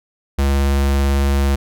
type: tone with vibrato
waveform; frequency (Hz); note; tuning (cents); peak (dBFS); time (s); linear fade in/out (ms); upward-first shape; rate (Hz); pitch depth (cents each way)
square; 69.3; C#2; 0; -14; 0.38-1.56; 10; sine; 18; 9
effects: none